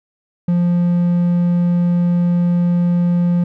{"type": "tone with hard clipping", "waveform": "triangle", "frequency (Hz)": 174.8, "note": "F3", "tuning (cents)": 2, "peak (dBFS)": -13, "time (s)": [0.48, 3.44], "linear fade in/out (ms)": 5, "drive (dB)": 6, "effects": []}